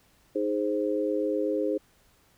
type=chord; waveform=sine; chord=Ab major; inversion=second; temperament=equal; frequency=311.1 / 415.3 / 523.3 Hz; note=Eb4 / Ab4 / C5; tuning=0 / 0 / 0 cents; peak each=-29 dBFS; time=0.35-1.78 s; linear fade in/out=10 ms; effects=pink hiss -63 dBFS RMS until 2.37 s